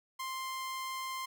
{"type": "tone", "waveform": "sawtooth", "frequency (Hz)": 1049, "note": "C6", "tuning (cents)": 4, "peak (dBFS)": -33, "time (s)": [0.19, 1.26], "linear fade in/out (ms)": 10, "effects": []}